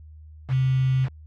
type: tone with quantisation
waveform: sine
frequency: 130.81 Hz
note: C3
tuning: in tune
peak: -18 dBFS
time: 0.48-1.09 s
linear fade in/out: 50 ms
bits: 6
effects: added 77 Hz sine -42 dBFS peak until 1.26 s + low-pass 3000 Hz 12 dB/octave